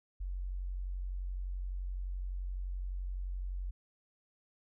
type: tone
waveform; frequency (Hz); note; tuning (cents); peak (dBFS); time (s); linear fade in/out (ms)
sine; 45.85; F#1; -15; -35; 0.2-3.71; 10
effects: none